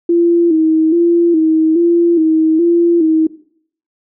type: tone with vibrato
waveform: sine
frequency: 329.6 Hz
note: E4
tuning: in tune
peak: -8 dBFS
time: 0.09-3.27 s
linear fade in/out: 5 ms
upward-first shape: square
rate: 1.2 Hz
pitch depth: 63 cents each way
effects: noise-tail reverb RT60 0.6 s tail -17 dB re dry